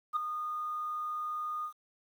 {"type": "tone with ADSR envelope", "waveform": "sine", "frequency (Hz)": 1227, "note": "D#6", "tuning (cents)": -25, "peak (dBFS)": -23, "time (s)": [0.13, 1.73], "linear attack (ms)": 35, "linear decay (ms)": 4, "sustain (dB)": -10, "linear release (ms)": 88, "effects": ["tanh soft clip ceiling -24 dBFS", "10-bit"]}